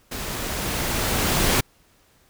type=noise with level ramp; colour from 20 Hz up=pink; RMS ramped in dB=-31 to -19 dBFS; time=0.11-1.61 s; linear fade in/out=10 ms; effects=pink hiss -59 dBFS RMS until 2.29 s